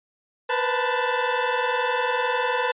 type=tone cluster; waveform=20% pulse; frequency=486.1 / 506 / 881 Hz; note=B4 / B4 / A5; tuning=-28 / +42 / +2 cents; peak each=-21 dBFS; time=0.49-2.72 s; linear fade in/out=10 ms; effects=resampled to 8000 Hz